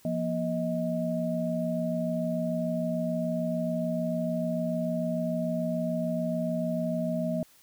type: tone cluster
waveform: sine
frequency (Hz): 171.9 / 238.7 / 630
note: F3 / A#3 / D#5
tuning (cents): -27 / +41 / +21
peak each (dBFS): -31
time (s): 0.05-7.43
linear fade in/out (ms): 2
effects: white hiss -59 dBFS RMS until 7.62 s